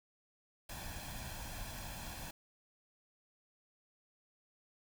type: noise with comb filter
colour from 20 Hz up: pink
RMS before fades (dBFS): -45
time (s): 0.69-2.31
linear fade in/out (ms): 5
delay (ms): 1.2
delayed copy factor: +0.65
effects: none